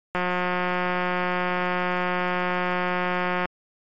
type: click train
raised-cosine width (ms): 0.5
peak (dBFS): -10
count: 596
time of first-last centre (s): 0.15-3.456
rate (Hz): 180
effects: MP3 48 kbps